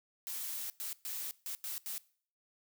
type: noise bursts at uneven times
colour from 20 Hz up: blue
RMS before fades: -40 dBFS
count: 6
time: 0.27-0.7 / 0.8-0.93 / 1.05-1.31 / 1.46-1.55 / 1.64-1.78 / 1.86-1.98 s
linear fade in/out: 0 ms
effects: noise-tail reverb RT60 0.5 s tail -21 dB re dry